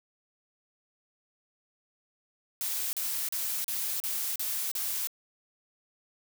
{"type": "noise bursts", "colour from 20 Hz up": "blue", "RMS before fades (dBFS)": -32, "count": 7, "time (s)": [2.61, 5.072], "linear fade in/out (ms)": 0, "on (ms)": 320, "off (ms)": 37, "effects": []}